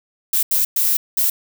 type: noise bursts at uneven times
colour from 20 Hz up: violet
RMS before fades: -17 dBFS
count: 4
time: 0.33-0.43 / 0.51-0.65 / 0.76-0.97 / 1.17-1.3 s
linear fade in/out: 5 ms
effects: none